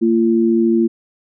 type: tone pair together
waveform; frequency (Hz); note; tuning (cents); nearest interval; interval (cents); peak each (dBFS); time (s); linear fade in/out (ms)
sine; 228.1 / 341.8; A#3 / F4; -37 / -37; perfect fifth; 700; -14; 0.01-0.88; 20
effects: none